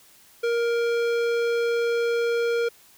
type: tone with tanh clipping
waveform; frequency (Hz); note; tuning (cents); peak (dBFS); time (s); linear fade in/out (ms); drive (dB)
sine; 468.9; A#4; +10; -23; 0.43-2.69; 10; 17
effects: white hiss -54 dBFS RMS until 2.97 s